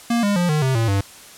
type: tone with pitch steps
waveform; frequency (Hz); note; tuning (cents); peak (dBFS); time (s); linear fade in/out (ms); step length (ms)
square; 234.9 / 203.3 / 175.98 / 152.31 / 131.83 / 114.11 / 98.76; A#3 / G#3 / F3 / D#3 / C3 / A#2 / G2; +13 / -37 / +13 / -37 / +13 / -36 / +13; -17; 0.1-1.01; 5; 130
effects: white hiss -42 dBFS RMS until 1.37 s + low-pass 11000 Hz 12 dB/octave